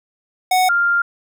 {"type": "tone pair in turn", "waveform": ["square", "sine"], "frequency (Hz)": [740, 1396.9], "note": ["F#5", "F6"], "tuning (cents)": [0, 0], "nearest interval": "major seventh", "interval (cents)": 1100, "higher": "second", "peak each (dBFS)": [-13, -13], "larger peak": "neither", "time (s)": [[0.51, 0.69], [0.69, 1.02]], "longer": "second", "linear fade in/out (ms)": 5, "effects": []}